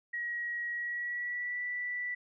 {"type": "tone with pitch glide", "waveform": "sine", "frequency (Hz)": [1904, 1966.6], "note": ["A#6", "B6"], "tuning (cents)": [36, -8], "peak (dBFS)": -33, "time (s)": [0.13, 2.15], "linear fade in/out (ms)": 10, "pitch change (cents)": 56, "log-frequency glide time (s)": [0.71, 1.62], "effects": []}